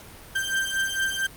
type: beating tone pair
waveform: 35% pulse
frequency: 1568 / 1572.4 Hz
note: G6 / G6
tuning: 0 / +5 cents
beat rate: 4.4 Hz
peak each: -26 / -25 dBFS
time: 0.35-1.27 s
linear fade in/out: 10 ms
effects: pink hiss -45 dBFS RMS until 1.36 s + Opus 48 kbps